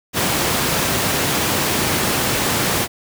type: high-pass noise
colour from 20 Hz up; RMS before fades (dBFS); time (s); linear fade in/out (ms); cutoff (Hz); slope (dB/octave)
pink; -19; 0.13-2.88; 50; 110; 12
effects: none